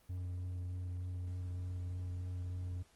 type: tone with vibrato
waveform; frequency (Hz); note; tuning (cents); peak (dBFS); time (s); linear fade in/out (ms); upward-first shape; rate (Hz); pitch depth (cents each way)
triangle; 90.1; F#2; -45; -36; 0.09-2.83; 10; sine; 3.3; 13
effects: pink hiss -68 dBFS RMS until 2.95 s + Opus 24 kbps